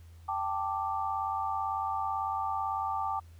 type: chord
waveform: sine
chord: G suspended second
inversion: none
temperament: just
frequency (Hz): 784 / 882 / 1176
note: G5 / A5 / D6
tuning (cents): 0 / +4 / +2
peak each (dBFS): -34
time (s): 0.28-3.2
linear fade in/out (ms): 10
effects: added 83 Hz sine -49 dBFS peak until 3.39 s + pink hiss -65 dBFS RMS until 3.39 s